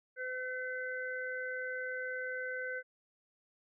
harmonic tone, 509 Hz, C5, 48 cents flat, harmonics 1 / 3 / 4, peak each -41 / -38 / -47 dBFS, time 0.16-2.83 s, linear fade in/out 50 ms, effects none

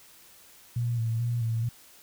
sine tone with vibrato, 116.54 Hz, A#2, in tune, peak -25 dBFS, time 0.76-1.69 s, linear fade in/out 5 ms, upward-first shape square, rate 2.3 Hz, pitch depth 40 cents each way, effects white hiss -54 dBFS RMS until 2.02 s

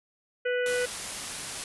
harmonic tone, 493.9 Hz, B4, in tune, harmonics 1 / 3 / 4 / 5 / 6, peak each -26 / -32 / -38 / -41 / -42 dBFS, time 0.45-0.86 s, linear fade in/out 10 ms
white low-pass noise, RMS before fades -38 dBFS, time 0.66-1.64 s, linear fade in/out 2 ms, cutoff 11000 Hz, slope 96 dB/octave
effects none

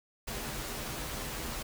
pink noise with comb filter, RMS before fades -38 dBFS, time 0.27-1.63 s, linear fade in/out 10 ms, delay 11 ms, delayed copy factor -0.6, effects none

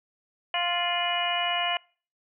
harmonic tone with a mistuned harmonic, 349.2 Hz, F4, in tune, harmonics 2 / 3 / 4 / 5 / 6 / 7 / 8, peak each -29 / -33 / -39 / -35 / -35 / -33 / -29 dBFS, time 0.54-1.77 s, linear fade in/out 2 ms, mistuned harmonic 8, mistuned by +80 cents, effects noise-tail reverb RT60 0.4 s tail -25 dB re dry

